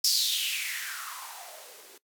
violet noise with band-pass filter sweep, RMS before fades -32 dBFS, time 0.04-1.98 s, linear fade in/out 5 ms, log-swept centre 5200 to 340 Hz, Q 5.3, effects noise-tail reverb RT60 0.1 s tail -19 dB re dry

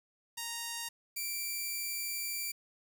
5% pulse tone pair in turn, 932.3 / 2344 Hz, A#5 / D7, 0 / -4 cents, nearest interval octave + major third, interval 1596 cents, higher second, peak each -25 dBFS, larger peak neither, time 0.37-0.89 / 1.16-2.52 s, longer second, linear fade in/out 10 ms, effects 10-bit

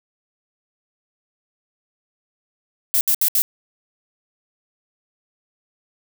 violet noise bursts, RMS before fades -17 dBFS, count 4, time 2.94-3.42 s, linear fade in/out 0 ms, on 69 ms, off 68 ms, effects none

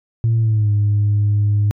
sine tone with pitch glide, 114.1 to 103.43 Hz, A#2 to G#2, -37 to -7 cents, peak -11 dBFS, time 0.24-1.71 s, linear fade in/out 0 ms, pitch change -170 cents, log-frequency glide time 0.37-0.71 s, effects tanh soft clip ceiling -10 dBFS

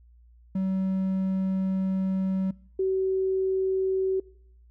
triangle / sine tone pair in turn, 190 / 380 Hz, F#3 / F#4, +46 / +46 cents, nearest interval octave, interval 1200 cents, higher second, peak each -22 dBFS, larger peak neither, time 0.55-2.51 / 2.79-4.2 s, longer first, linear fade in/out 5 ms, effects noise-tail reverb RT60 0.7 s tail -24 dB re dry + added 59 Hz sine -52 dBFS peak until 4.7 s

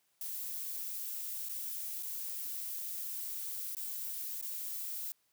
violet noise with dropouts, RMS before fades -40 dBFS, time 0.21-5.12 s, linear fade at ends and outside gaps 1 ms, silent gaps 1.487-1.494 / 2.026-2.031 / 3.75-3.768 / 4.413-4.425 s, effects white hiss -75 dBFS RMS until 5.32 s + high-pass 80 Hz 12 dB/octave

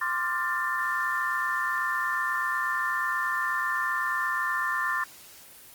sine chord, D minor seventh, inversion third, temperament equal with one note detuned, 1046.5 / 1174.7 / 1396.9 / 1782.5 Hz, C6 / D6 / F6 / A6, 0 / 0 / 0 / +22 cents, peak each -31 / -33 / -34 / -28 dBFS, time 0.01-5.04 s, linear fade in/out 5 ms, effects white hiss -49 dBFS RMS until 5.74 s + Opus 24 kbps

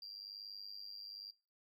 triangle tone with amplitude modulation, 4746 Hz, D8, 17 cents sharp, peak -40 dBFS, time 0.02-1.31 s, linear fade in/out 5 ms, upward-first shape sine, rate 101 Hz, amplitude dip 90%, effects noise-tail reverb RT60 0.4 s tail -26 dB re dry + tanh soft clip ceiling -42 dBFS

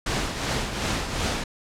pink noise with tremolo, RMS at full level -24 dBFS, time 0.06-1.44 s, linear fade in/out 5 ms, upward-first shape triangle, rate 2.7 Hz, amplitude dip 60%, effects low-pass 7000 Hz 12 dB/octave

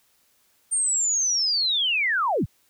sine linear sweep, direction down, 8870 to 43.65 Hz, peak -20 dBFS, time 0.71-2.46 s, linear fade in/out 20 ms, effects white hiss -64 dBFS RMS until 2.69 s

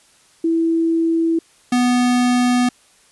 sine / square tone pair in turn, 329.3 / 246.7 Hz, E4 / B3, -2 / -2 cents, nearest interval perfect fourth, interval 500 cents, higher first, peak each -14 dBFS, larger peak neither, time 0.44-1.39 / 1.72-2.69 s, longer second, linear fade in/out 5 ms, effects white hiss -53 dBFS RMS until 3.11 s + resampled to 24000 Hz

